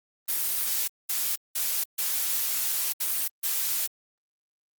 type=noise bursts at uneven times; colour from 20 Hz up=blue; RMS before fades=-27 dBFS; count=6; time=0.28-0.88 / 1.09-1.36 / 1.55-1.84 / 1.98-2.93 / 3-3.28 / 3.43-3.87 s; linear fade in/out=10 ms; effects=Opus 32 kbps